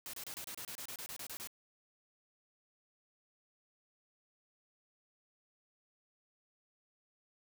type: noise bursts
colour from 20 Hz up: white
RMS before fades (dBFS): -45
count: 14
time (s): 0.06-1.473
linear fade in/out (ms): 0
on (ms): 74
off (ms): 29
effects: none